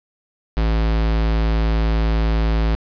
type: tone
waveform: square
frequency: 55 Hz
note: A1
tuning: in tune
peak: -16 dBFS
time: 0.57-2.75 s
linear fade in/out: 0 ms
effects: resampled to 11025 Hz + 9-bit